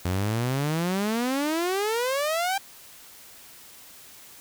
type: exponential sweep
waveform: sawtooth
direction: up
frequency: 86.8 to 798 Hz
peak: -20 dBFS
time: 0.05-2.58 s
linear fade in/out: 5 ms
effects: white hiss -48 dBFS RMS until 4.4 s